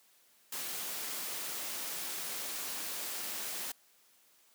white noise, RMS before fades -39 dBFS, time 0.52-3.72 s, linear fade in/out 5 ms, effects white hiss -66 dBFS RMS until 4.54 s + high-pass 200 Hz 12 dB/octave

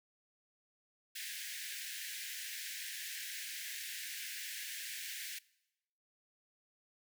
pink high-pass noise, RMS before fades -44 dBFS, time 1.15-5.39 s, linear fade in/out 10 ms, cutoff 1600 Hz, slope 96 dB/octave, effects noise-tail reverb RT60 0.9 s tail -22 dB re dry

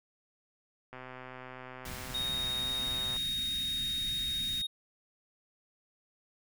click train, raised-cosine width 0.5 ms, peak -30 dBFS, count 287, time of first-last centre 0.93-3.164 s, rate 128 Hz
pink band-stop noise, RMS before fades -43 dBFS, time 1.85-4.62 s, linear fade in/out 5 ms, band 290 to 1600 Hz, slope 48 dB/octave
triangle tone, 3729 Hz, A#7, in tune, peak -30 dBFS, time 2.14-4.67 s, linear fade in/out 10 ms
effects none

